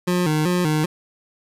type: tone with vibrato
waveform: 25% pulse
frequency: 165.8 Hz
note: E3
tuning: 10 cents sharp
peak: -14 dBFS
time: 0.07-0.86 s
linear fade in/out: 10 ms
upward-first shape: square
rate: 2.6 Hz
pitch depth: 130 cents each way
effects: resampled to 32000 Hz + 8-bit